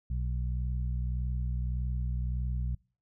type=harmonic tone; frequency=61.7 Hz; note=B1; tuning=1 cent flat; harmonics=1 / 2 / 3; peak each=-30 / -36 / -44 dBFS; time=0.1-2.75 s; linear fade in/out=5 ms; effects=noise-tail reverb RT60 0.4 s tail -25 dB re dry